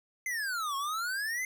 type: exponential two-way sweep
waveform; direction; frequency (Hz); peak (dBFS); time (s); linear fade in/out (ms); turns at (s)
square; down then up; 2093 to 1080 to 2093; -32; 0.26-1.45; 2; 0.76
effects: none